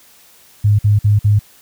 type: tone bursts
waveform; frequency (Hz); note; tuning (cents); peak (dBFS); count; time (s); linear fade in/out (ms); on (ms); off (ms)
sine; 103.83; G#2; 0; -8; 4; 0.64-1.393; 10; 150; 51
effects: white hiss -47 dBFS RMS until 1.61 s